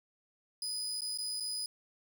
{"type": "tone with dropouts", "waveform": "30% pulse", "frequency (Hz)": 4978, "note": "D#8", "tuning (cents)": 0, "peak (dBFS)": -32, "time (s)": [0.62, 1.66], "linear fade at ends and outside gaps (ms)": 2, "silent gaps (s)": [[1.008, 1.018], [1.176, 1.185], [1.4, 1.405]], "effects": []}